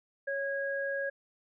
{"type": "tone pair together", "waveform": "sine", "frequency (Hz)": [554.4, 1644.6], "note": ["C#5", "G#6"], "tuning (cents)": [0, -17], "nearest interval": "octave + perfect fifth", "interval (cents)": 1883, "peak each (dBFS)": [-33, -34], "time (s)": [0.27, 1.1], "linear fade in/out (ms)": 10, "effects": []}